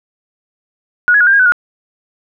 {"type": "tone with pitch steps", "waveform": "sine", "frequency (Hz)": [1455, 1675, 1451, 1586, 1629, 1504, 1431], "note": ["F#6", "G#6", "F#6", "G6", "G#6", "F#6", "F6"], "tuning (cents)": [-29, 14, -34, 20, -34, 28, 42], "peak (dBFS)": -6, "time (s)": [1.08, 1.521], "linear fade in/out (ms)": 0, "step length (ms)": 63, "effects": []}